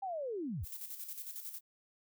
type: linear sweep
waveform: sine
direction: down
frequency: 805 to 54.8 Hz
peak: -36 dBFS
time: 0.02-0.65 s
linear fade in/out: 10 ms
type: noise with tremolo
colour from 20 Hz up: violet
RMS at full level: -43 dBFS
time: 0.63-1.61 s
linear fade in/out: 50 ms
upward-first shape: square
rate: 11 Hz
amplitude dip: 55%
effects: none